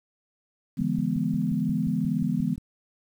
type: chord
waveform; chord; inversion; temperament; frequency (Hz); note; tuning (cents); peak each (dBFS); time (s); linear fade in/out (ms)
sine; E dominant seventh; third; equal with one note detuned; 146.83 / 169.06 / 207.7 / 246.9; D3 / E3 / G#3 / B3; 0 / +44 / 0 / 0; -31 / -28 / -28 / -28; 0.77-2.56; 20
type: click train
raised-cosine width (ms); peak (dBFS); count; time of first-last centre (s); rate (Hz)
5; -25; 11; 0.81-2.58; 5.65
effects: 9-bit